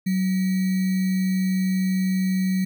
sine tone with sample-and-hold, 187.4 Hz, F#3, 22 cents sharp, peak -19 dBFS, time 0.06-2.65 s, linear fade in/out 10 ms, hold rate 2100 Hz, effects none

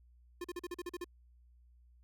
square tone bursts, 352.5 Hz, F4, 16 cents sharp, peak -39 dBFS, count 9, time 0.41-1.044 s, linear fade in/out 5 ms, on 34 ms, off 41 ms, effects added 60 Hz sine -60 dBFS peak until 2.03 s

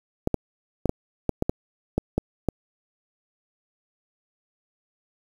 clicks, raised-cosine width 2 ms, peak -8 dBFS, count 10, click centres 0.274 / 0.343 / 0.857 / 0.894 / 1.293 / 1.424 / 1.495 / 1.98 / 2.18 / 2.487 s, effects 7-bit

